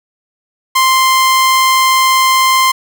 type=tone; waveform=sawtooth; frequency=1046.5 Hz; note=C6; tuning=in tune; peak=-4 dBFS; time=0.75-2.72 s; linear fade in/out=10 ms; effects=none